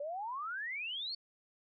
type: exponential sweep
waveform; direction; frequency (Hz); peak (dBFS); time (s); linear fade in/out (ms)
sine; up; 558 to 4541; -37; 0-1.15; 5
effects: none